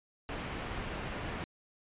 pink low-pass noise, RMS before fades -39 dBFS, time 0.29-1.44 s, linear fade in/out 0 ms, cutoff 3100 Hz, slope 24 dB/octave, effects resampled to 8000 Hz

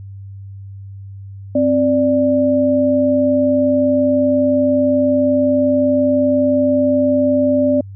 sine tone pair together, 261.5 / 587 Hz, C4 / D5, -1 / -1 cents, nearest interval octave + major second, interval 1400 cents, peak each -14 dBFS, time 1.55-7.81 s, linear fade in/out 5 ms, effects added 98 Hz sine -30 dBFS peak until 7.95 s

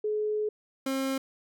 sine / 30% pulse tone pair in turn, 424.9 / 267.7 Hz, G#4 / C4, +40 / +40 cents, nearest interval minor sixth, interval 800 cents, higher first, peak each -26 / -25 dBFS, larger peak second, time 0.04-0.49 / 0.86-1.18 s, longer first, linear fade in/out 5 ms, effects none

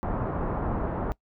pink low-pass noise, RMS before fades -29 dBFS, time 0.03-1.12 s, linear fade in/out 0 ms, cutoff 1200 Hz, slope 24 dB/octave, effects noise-tail reverb RT60 0.1 s tail -21 dB re dry

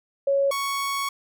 sine / sawtooth tone pair in turn, 554.4 / 1111.4 Hz, C#5 / C#6, 0 / +4 cents, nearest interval octave, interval 1204 cents, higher second, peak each -18 / -21 dBFS, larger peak first, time 0.27-0.51 / 0.51-1.09 s, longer second, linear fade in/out 5 ms, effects none

